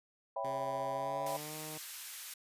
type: chord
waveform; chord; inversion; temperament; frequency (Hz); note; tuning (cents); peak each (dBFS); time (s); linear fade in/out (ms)
sine; C# half-diminished seventh; none; equal with one note detuned; 554.4 / 659.3 / 791.3 / 987.8; C#5 / E5 / G5 / B5; 0 / 0 / +16 / 0; -40; 0.36-1.37; 5
type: tone with pitch glide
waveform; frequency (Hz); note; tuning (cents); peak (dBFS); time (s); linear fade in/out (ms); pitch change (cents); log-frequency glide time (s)
10% pulse; 134.8 to 154.84; C#3 to D#3; -48 to -8; -36; 0.44-1.78; 5; +240; 0.93-1.55
type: high-pass noise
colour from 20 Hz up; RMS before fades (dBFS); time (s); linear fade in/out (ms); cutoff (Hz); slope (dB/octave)
white; -45; 1.26-2.34; 5; 1400; 12
effects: resampled to 32000 Hz